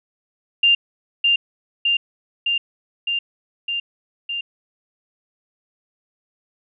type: tone with echo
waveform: sine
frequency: 2794 Hz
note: F7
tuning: in tune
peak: -11 dBFS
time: 0.63-0.75 s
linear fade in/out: 5 ms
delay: 610 ms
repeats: 6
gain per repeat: -2 dB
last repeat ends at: 4.41 s
effects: none